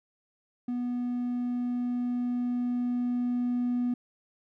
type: tone with level ramp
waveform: triangle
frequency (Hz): 244.8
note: B3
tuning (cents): -15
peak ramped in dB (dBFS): -26 to -22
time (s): 0.68-3.94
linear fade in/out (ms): 5
effects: tanh soft clip ceiling -21 dBFS

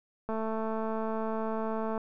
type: click train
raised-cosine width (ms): 1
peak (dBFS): -21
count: 374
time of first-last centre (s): 0.29-1.978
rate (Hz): 221
effects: none

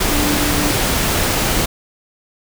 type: tone in noise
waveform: sine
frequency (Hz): 293.7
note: D4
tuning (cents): 0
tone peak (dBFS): -20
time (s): 0.09-0.72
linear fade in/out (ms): 10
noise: pink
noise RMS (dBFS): -17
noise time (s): 0-1.66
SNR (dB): -6
effects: none

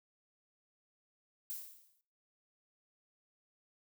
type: noise with exponential decay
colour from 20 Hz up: violet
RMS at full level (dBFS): -39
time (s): 1.5-2.01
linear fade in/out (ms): 0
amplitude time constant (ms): 110
effects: noise-tail reverb RT60 0.5 s tail -20 dB re dry

